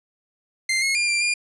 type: tone with pitch steps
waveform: sawtooth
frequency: 2091 / 2168 / 2399 / 2370 / 2410 Hz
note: C7 / C#7 / D7 / D7 / D7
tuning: -2 / -39 / +36 / +15 / +44 cents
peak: -16 dBFS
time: 0.69-1.34 s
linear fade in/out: 5 ms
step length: 130 ms
effects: resampled to 24000 Hz